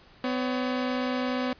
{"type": "tone pair together", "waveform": "sawtooth", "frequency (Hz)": [252.5, 562], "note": ["B3", "C#5"], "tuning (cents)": [39, 24], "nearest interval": "octave + major second", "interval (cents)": 1385, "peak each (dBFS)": [-23, -30], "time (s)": [0.24, 1.53], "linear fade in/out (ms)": 2, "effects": ["pink hiss -55 dBFS RMS until 1.59 s", "resampled to 11025 Hz"]}